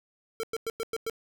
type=tone bursts; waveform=square; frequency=451.5 Hz; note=A4; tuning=45 cents sharp; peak=-30 dBFS; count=6; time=0.4-1.098 s; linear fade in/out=0 ms; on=33 ms; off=100 ms; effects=none